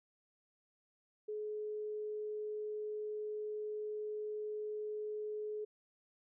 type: tone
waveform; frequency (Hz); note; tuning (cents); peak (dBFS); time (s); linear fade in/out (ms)
sine; 424.4; G#4; +38; -38; 1.28-5.65; 10
effects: none